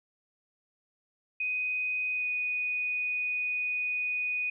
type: tone with pitch glide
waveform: sine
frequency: 2499 to 2480 Hz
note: D#7 to D#7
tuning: +7 to -6 cents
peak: -28 dBFS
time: 1.4-4.5 s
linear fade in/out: 5 ms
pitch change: -13 cents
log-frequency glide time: 2.13-2.27 s
effects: none